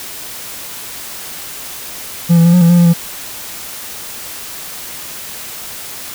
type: tone with pitch steps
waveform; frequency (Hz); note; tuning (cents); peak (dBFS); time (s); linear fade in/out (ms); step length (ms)
triangle; 170.5 / 167.1 / 171.3 / 178.6 / 168.7 / 174.5 / 172.4 / 169.1; F3 / E3 / F3 / F3 / E3 / F3 / F3 / E3; -41 / +24 / -33 / +39 / +40 / -1 / -22 / +44; -3; 2.29-2.938; 20; 81
effects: white hiss -28 dBFS RMS until 6.14 s